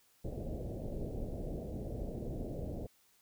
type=low-pass noise; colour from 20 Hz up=pink; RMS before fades=-40 dBFS; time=0.24-2.87 s; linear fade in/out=10 ms; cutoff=650 Hz; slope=48 dB/octave; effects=white hiss -69 dBFS RMS until 3.21 s